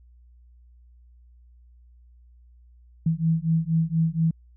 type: beating tone pair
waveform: sine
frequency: 160.6 / 164.8 Hz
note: E3 / E3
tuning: -45 / 0 cents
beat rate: 4.2 Hz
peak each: -23 dBFS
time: 3.06-4.31 s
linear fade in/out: 5 ms
effects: added 60 Hz sine -50 dBFS peak until 4.56 s